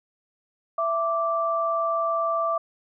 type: tone pair together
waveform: sine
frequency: 664.2 / 1171 Hz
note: E5 / D6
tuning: +13 / -5 cents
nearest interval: minor seventh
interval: 982 cents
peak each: -25 / -24 dBFS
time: 0.78-2.58 s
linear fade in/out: 5 ms
effects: none